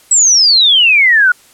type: exponential sweep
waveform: sine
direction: down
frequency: 7960 to 1422 Hz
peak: -5 dBFS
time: 0.11-1.32 s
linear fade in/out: 5 ms
effects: white hiss -45 dBFS RMS until 1.53 s + low-pass 12000 Hz 12 dB/octave